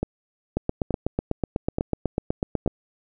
two click trains, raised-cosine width 2 ms, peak -11 / -9 dBFS, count 4 / 18, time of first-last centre 0.03-2.662 / 0.57-2.677 s, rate 1.14 / 8.07 Hz, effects none

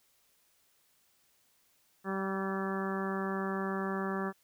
harmonic tone with a mistuned harmonic, 193.1 Hz, G3, 26 cents flat, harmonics 1 / 2 / 3 / 4 / 5 / 6 / 7 / 8 / 9, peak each -35 / -37 / -44 / -43 / -45 / -41 / -44 / -48 / -43 dBFS, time 2.04-4.33 s, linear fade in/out 50 ms, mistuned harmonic 9, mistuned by -16 cents, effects white hiss -70 dBFS RMS until 4.43 s

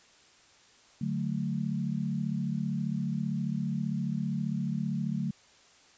sine chord, D major, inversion none, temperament equal, 146.83 / 185 / 220 Hz, D3 / F#3 / A3, 0 / 0 / 0 cents, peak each -33 dBFS, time 1.01-5.31 s, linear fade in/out 5 ms, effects white hiss -59 dBFS RMS until 5.97 s + resampled to 16000 Hz

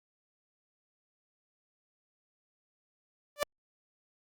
sawtooth tone with exponential growth, 586 Hz, D5, 4 cents flat, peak -19 dBFS, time 3.36-3.43 s, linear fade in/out 0 ms, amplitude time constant 15 ms, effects Opus 48 kbps

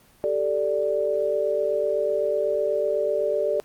sine chord, G suspended second, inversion none, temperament equal, 392 / 440 / 587.3 Hz, G4 / A4 / D5, 0 / 0 / 0 cents, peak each -28 / -26 / -23 dBFS, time 0.24-3.6 s, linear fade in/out 0 ms, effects pink hiss -56 dBFS RMS until 3.64 s + Opus 24 kbps

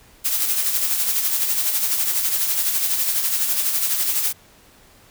blue noise with tremolo, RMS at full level -19 dBFS, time 0.24-4.33 s, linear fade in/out 20 ms, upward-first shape sine, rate 12 Hz, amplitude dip 45%, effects pink hiss -51 dBFS RMS until 5.1 s

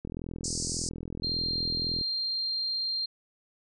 click train, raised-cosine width 3 ms, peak -24 dBFS, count 83, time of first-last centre 0.05-2.012 s, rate 41.8 Hz
pink band-pass noise, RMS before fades -34 dBFS, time 0.44-0.89 s, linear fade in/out 2 ms, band 4600 to 9100 Hz, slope 96 dB/octave
sine tone, 4186 Hz, C8, in tune, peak -28 dBFS, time 1.23-3.06 s, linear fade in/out 10 ms
effects none

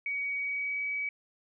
sine tone with pitch glide, 2257 to 2277 Hz, C#7 to C#7, +31 to +46 cents, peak -30 dBFS, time 0.06-1.09 s, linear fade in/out 2 ms, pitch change +15 cents, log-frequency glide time 0.37-0.83 s, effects none

